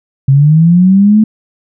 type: linear sweep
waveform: sine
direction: up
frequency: 132.5 to 220 Hz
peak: -3 dBFS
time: 0.28-1.24 s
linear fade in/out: 5 ms
effects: none